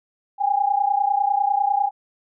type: tone pair together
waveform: sine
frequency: 794 / 824 Hz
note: G5 / G#5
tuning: +22 / -14 cents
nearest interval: minor second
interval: 64 cents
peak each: -20 dBFS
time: 0.38-1.91 s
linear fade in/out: 50 ms
effects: none